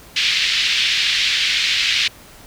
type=band-pass noise; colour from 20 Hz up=white; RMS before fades=-18 dBFS; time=0.16-2.08 s; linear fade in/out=5 ms; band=2100 to 4100 Hz; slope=24 dB/octave; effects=pink hiss -43 dBFS RMS until 2.46 s